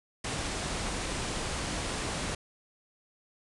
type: low-pass noise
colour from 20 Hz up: pink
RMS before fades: -34 dBFS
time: 0.24-2.35 s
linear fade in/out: 5 ms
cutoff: 10000 Hz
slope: 96 dB/octave
effects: none